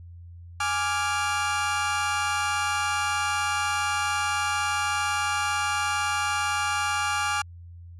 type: chord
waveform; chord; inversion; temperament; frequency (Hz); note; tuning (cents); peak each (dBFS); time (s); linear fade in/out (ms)
30% pulse; D diminished; second; equal; 830.6 / 1174.7 / 1396.9; Ab5 / D6 / F6; 0 / 0 / 0; -26; 0.6-7.42; 5
effects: added 86 Hz sine -41 dBFS peak until 7.99 s + resampled to 24000 Hz